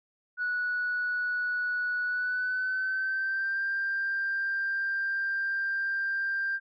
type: tone with pitch glide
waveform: sine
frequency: 1471 to 1585.7 Hz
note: F#6 to G6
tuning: -11 to +19 cents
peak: -26 dBFS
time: 0.37-6.6 s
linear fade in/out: 50 ms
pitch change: +130 cents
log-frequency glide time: 2.04-3.63 s
effects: tanh soft clip ceiling -23 dBFS